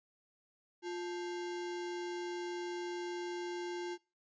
sine tone with sample-and-hold, 351.7 Hz, F4, 12 cents sharp, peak -37 dBFS, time 0.82-3.98 s, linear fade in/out 50 ms, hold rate 1225 Hz, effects noise-tail reverb RT60 0.3 s tail -23 dB re dry + resampled to 16000 Hz

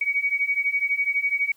sine beating tone pair, 2248 / 2260 Hz, C#7 / C#7, +24 / +33 cents, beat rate 12 Hz, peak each -25 / -23 dBFS, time 0.01-1.52 s, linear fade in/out 5 ms, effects white hiss -60 dBFS RMS until 1.56 s

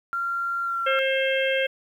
sine tone with pitch glide, 1380 to 1365.7 Hz, F6 to F6, -21 to -39 cents, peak -24 dBFS, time 0.13-0.99 s, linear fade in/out 0 ms, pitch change -18 cents, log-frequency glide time 0.62-0.8 s
harmonic tone, 533 Hz, C5, 32 cents sharp, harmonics 1 / 3 / 4 / 5 / 6, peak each -23 / -28 / -29 / -30 / -31 dBFS, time 0.86-1.67 s, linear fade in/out 10 ms
effects 9-bit

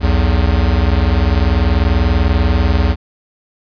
square tone pair together, 62.08 / 82.41 Hz, B1 / E2, +10 / 0 cents, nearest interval perfect fourth, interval 490 cents, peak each -14 dBFS, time 0-2.96 s, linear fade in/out 50 ms, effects resampled to 11025 Hz

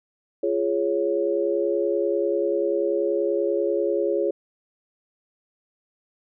sine chord, Db major, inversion first, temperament equal with one note detuned, 345 / 415.3 / 554.4 Hz, F4 / Ab4 / Db5, -21 / 0 / 0 cents, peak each -25 / -24 / -25 dBFS, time 0.43-4.31 s, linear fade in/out 5 ms, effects none

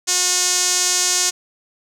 sawtooth tone with band-pass filter, 361.4 Hz, F#4, 41 cents flat, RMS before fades -18 dBFS, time 0.07-1.31 s, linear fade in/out 20 ms, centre 6500 Hz, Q 2.7, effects none

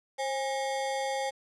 square ring-modulated tone, 677 Hz, E5, 46 cents sharp, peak -27 dBFS, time 0.18-1.31 s, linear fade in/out 20 ms, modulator 143 Hz, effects resampled to 22050 Hz + 9-bit

